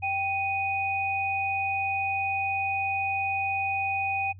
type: tone pair together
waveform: sine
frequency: 783 / 2486 Hz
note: G5 / D#7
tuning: -2 / -2 cents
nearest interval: octave + minor sixth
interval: 2000 cents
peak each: -28 dBFS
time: 0.02-4.33 s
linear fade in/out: 20 ms
effects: noise-tail reverb RT60 0.1 s tail -23 dB re dry + added 94 Hz sine -43 dBFS peak until 4.39 s